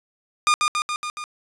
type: tone with echo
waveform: sawtooth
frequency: 1215 Hz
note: D#6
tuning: 42 cents flat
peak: -11 dBFS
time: 0.47-0.54 s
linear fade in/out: 0 ms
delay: 140 ms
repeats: 5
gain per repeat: -3 dB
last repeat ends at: 1.24 s
effects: resampled to 22050 Hz + 8-bit